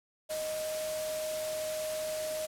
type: tone in noise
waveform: sine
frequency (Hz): 622.3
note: D#5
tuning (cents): 0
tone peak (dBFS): -33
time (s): 0.29-2.47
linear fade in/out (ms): 20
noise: white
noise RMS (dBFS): -40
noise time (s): 0.29-2.47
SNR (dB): +4
effects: low-pass 12000 Hz 12 dB/octave